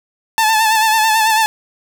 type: tone with vibrato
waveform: sawtooth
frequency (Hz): 878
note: A5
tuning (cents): -4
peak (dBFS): -7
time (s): 0.38-1.46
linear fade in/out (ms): 0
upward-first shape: sine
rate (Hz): 9.1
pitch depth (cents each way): 44
effects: none